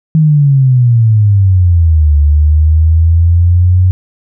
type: exponential two-way sweep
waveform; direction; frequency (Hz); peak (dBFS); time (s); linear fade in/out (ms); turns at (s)
sine; down then up; 160 to 72.7 to 92.5; -4; 0.15-3.91; 0; 2.17
effects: none